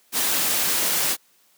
white noise, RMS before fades -22 dBFS, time 0.12-1.17 s, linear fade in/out 50 ms, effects white hiss -60 dBFS RMS until 1.57 s + high-pass 150 Hz 12 dB/octave

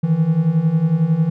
triangle beating tone pair, 154 / 165 Hz, D#3 / E3, -17 / +2 cents, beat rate 11 Hz, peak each -17 / -13 dBFS, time 0.03-1.3 s, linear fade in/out 10 ms, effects none

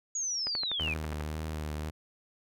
sine linear sweep, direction down, 6780 to 2349 Hz, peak -30 dBFS, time 0.15-0.94 s, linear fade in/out 5 ms
click train, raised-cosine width 0.5 ms, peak -23 dBFS, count 10, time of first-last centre 0.47-1.208 s, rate 12.2 Hz
sawtooth tone with vibrato, 77.1 Hz, D#2, 15 cents flat, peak -30 dBFS, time 0.79-1.91 s, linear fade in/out 20 ms, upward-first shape sine, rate 1.9 Hz, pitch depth 34 cents each way
effects none

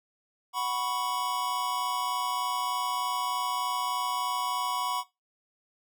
square chord, F# suspended fourth, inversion none, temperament just, 740 / 986.7 / 1110 Hz, F#5 / B5 / C#6, 0 / -2 / +2 cents, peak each -37 / -32 / -33 dBFS, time 0.53-5.04 s, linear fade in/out 50 ms, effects noise-tail reverb RT60 0.2 s tail -17 dB re dry

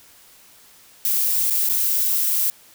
violet noise with dropouts, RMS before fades -20 dBFS, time 1.05-2.5 s, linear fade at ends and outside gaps 0 ms, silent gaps 1.5-1.507 / 1.689-1.696 s, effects white hiss -50 dBFS RMS until 2.74 s

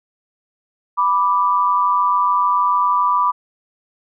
sine tone pair together, 987.8 / 1174.7 Hz, B5 / D6, 0 / 0 cents, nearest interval minor third, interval 300 cents, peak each -16 dBFS, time 0.97-3.32 s, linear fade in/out 20 ms, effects none

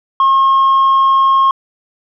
sine tone, 1078 Hz, C#6, 49 cents flat, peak -5 dBFS, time 0.2-1.51 s, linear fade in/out 2 ms, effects tanh soft clip ceiling -6 dBFS

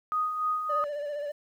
sine tone with tremolo, 1244.5 Hz, D#6, in tune, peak -24 dBFS, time 0.12-0.84 s, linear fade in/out 0 ms, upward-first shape sine, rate 3.4 Hz, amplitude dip 50%
triangle tone with vibrato, 584 Hz, D5, 10 cents flat, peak -29 dBFS, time 0.69-1.32 s, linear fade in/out 10 ms, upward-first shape sine, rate 15 Hz, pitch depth 41 cents each way
effects 10-bit

